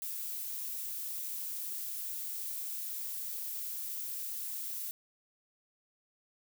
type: noise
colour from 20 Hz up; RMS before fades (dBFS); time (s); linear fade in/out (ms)
violet; -39; 0.02-4.91; 0
effects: none